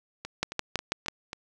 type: two click trains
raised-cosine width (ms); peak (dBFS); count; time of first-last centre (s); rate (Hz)
0.2; -19 / -9; 5 / 5; 0.25-1.331 / 0.43-1.084; 3.7 / 6.12
effects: none